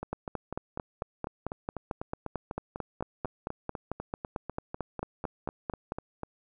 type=two click trains; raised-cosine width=1 ms; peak=-18 / -21 dBFS; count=27 / 26; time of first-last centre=0.13-5.921 / 0.03-6.233 s; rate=4.49 / 4.03 Hz; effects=none